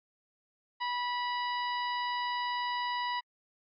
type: harmonic tone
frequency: 978 Hz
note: B5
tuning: 17 cents flat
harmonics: 1 / 2 / 3 / 4 / 5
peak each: -32 / -38 / -42 / -44 / -46 dBFS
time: 0.8-3.21 s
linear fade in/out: 20 ms
effects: AAC 64 kbps